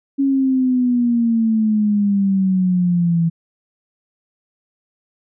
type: exponential sweep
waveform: sine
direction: down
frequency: 277.4 to 164.81 Hz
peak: -13 dBFS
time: 0.18-3.3 s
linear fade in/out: 20 ms
effects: none